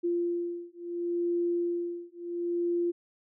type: beating tone pair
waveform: sine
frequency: 345.8 / 346.52 Hz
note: F4 / F4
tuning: -17 / -13 cents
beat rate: 0.72 Hz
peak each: -31 dBFS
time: 0.03-2.92 s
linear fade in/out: 20 ms
effects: none